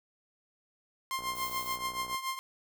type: tone with tremolo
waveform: sawtooth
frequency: 1056 Hz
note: C6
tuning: 16 cents sharp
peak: -26 dBFS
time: 1.11-2.39 s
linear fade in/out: 0 ms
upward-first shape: triangle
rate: 7 Hz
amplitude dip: 80%
type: click train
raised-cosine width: 1 ms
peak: -33 dBFS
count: 60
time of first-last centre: 1.19-2.146 s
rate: 61.7 Hz
type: noise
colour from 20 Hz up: violet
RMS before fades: -43 dBFS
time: 1.35-1.76 s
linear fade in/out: 5 ms
effects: none